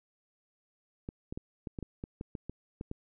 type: clicks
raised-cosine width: 3 ms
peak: -25 dBFS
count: 12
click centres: 1.089 / 1.325 / 1.375 / 1.672 / 1.788 / 1.827 / 2.039 / 2.211 / 2.352 / 2.496 / 2.811 / 2.914 s
effects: none